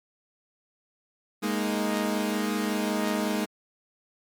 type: chord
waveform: sawtooth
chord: Ab suspended second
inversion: none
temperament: equal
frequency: 207.7 / 233.1 / 311.1 Hz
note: Ab3 / Bb3 / Eb4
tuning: 0 / 0 / 0 cents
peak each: -24 / -27 / -27 dBFS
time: 1.42-3.46 s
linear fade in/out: 20 ms
effects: MP3 96 kbps